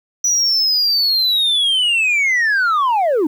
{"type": "linear sweep", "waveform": "sine", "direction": "down", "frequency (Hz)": [5920, 278.4], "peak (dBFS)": -10, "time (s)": [0.24, 3.27], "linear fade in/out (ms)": 5, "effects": ["tanh soft clip ceiling -12 dBFS", "8-bit"]}